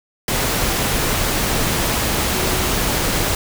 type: tone in noise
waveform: sine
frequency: 370 Hz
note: F#4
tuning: in tune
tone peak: -27 dBFS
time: 2.34-2.71 s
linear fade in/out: 2 ms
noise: pink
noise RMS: -19 dBFS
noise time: 0.28-3.35 s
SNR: -11 dB
effects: none